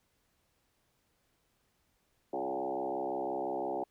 sine tone with frequency modulation, 567 Hz, C#5, 39 cents sharp, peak -32 dBFS, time 2.33-3.84 s, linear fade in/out 5 ms, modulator 65.8 Hz, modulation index 4.1, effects pink hiss -75 dBFS RMS until 3.9 s

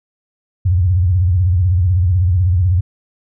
sine tone with vibrato, 89.9 Hz, F#2, 49 cents flat, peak -10 dBFS, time 0.65-2.81 s, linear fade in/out 10 ms, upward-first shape sine, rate 16 Hz, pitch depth 160 cents each way, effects none

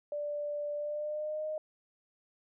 sine tone with pitch glide, 587.3 to 617.9 Hz, D5 to D#5, 0 to -12 cents, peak -33 dBFS, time 0.12-1.58 s, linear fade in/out 2 ms, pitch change +88 cents, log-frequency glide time 0.75-1.46 s, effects none

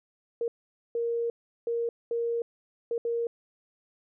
sine tone bursts at uneven times, 467.5 Hz, A#4, 5 cents sharp, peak -26 dBFS, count 6, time 0.41-0.48 / 0.95-1.3 / 1.67-1.89 / 2.11-2.42 / 2.91-2.98 / 3.05-3.27 s, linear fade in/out 2 ms, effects none

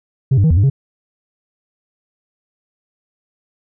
sine tone with pitch steps, 133.5 / 98.6 / 159.5 / 82.7 / 98.8 / 136.8 Hz, C3 / G2 / D#3 / E2 / G2 / C#3, +35 / +11 / +43 / +6 / +14 / -23 cents, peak -6 dBFS, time 0.31-0.7 s, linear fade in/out 10 ms, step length 65 ms, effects tanh soft clip ceiling -8 dBFS

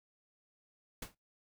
pink noise with exponential decay, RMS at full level -38 dBFS, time 1.02-1.15 s, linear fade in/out 5 ms, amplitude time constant 27 ms, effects noise-tail reverb RT60 0.2 s tail -22 dB re dry

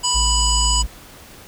harmonic tone, 987.8 Hz, B5, in tune, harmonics 1 / 3 / 5 / 7 / 8, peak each -23 / -23 / -23 / -23 / -23 dBFS, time 0.03-0.83 s, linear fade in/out 20 ms
triangle tone, 54.3 Hz, A1, 22 cents flat, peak -16 dBFS, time 0.14-0.87 s, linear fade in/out 20 ms
effects pink hiss -42 dBFS RMS until 1.47 s

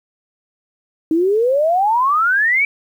sine exponential sweep, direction up, 310.4 to 2333 Hz, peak -12 dBFS, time 1.11-2.65 s, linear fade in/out 2 ms, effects 8-bit

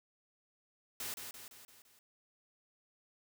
white noise with echo, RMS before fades -41 dBFS, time 1-1.14 s, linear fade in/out 2 ms, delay 170 ms, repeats 5, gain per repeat -5 dB, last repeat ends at 1.99 s, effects none

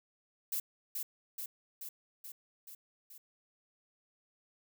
violet noise with echo, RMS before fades -35 dBFS, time 0.52-0.6 s, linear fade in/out 5 ms, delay 430 ms, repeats 6, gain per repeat -3 dB, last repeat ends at 3.18 s, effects none

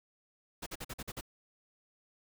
pink noise bursts, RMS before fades -41 dBFS, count 7, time 0.62-1.211 s, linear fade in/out 10 ms, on 45 ms, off 46 ms, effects none

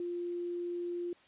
sine tone, 349.2 Hz, F4, in tune, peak -34 dBFS, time 0-1.13 s, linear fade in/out 2 ms, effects white hiss -62 dBFS RMS until 1.27 s + resampled to 8000 Hz

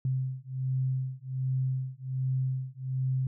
sine beating tone pair, 130 / 131.3 Hz, C3 / C3, -11 / +6 cents, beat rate 1.3 Hz, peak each -31 dBFS, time 0.05-3.27 s, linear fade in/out 2 ms, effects none

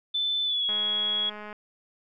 sine tone with pitch glide, 3520 to 3330 Hz, A7 to G#7, 0 to +4 cents, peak -24 dBFS, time 0.14-1.3 s, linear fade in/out 10 ms, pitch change -96 cents, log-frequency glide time 0.44-0.67 s
click train, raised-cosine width 0.5 ms, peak -26 dBFS, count 177, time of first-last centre 0.69-1.528 s, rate 210 Hz
effects none

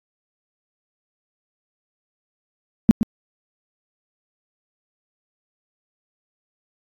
sine tone with echo, 220.6 Hz, A3, 5 cents sharp, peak -4 dBFS, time 2.89-2.91 s, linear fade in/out 0 ms, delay 120 ms, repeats 1, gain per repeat -10 dB, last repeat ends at 3.03 s, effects AAC 48 kbps

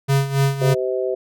square tone with tremolo, 137.6 Hz, C#3, 12 cents flat, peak -14 dBFS, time 0.08-0.75 s, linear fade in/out 20 ms, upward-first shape sine, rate 3.6 Hz, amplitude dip 75%
harmonic tone, 128.2 Hz, C3, 35 cents flat, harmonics 3 / 4 / 5, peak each -22 / -24 / -26 dBFS, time 0.61-1.15 s, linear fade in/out 10 ms
effects none

